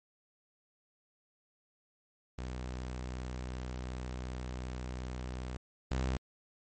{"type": "tone pair in turn", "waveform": "sawtooth", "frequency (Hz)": [62.7, 64.35], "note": ["B1", "C2"], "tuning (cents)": [27, -28], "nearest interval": "unison", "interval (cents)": 45, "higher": "second", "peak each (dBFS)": [-34, -27], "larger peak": "second", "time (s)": [[2.38, 5.57], [5.91, 6.17]], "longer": "first", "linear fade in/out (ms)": 5, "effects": ["MP3 32 kbps"]}